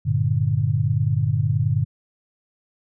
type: chord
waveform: sine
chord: G minor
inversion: none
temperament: equal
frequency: 98 / 116.54 / 146.83 Hz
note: G2 / Bb2 / D3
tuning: 0 / 0 / 0 cents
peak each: -23 / -21 / -22 dBFS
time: 0.05-1.85 s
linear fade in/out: 20 ms
effects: none